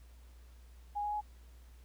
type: tone with pitch steps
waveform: sine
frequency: 824 / 831.7 / 839.4 Hz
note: G#5 / G#5 / G#5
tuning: -14 / +2 / +18 cents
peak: -33 dBFS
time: 0.95-1.214 s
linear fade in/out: 20 ms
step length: 88 ms
effects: added 60 Hz sine -53 dBFS peak until 1.84 s + pink hiss -67 dBFS RMS until 1.84 s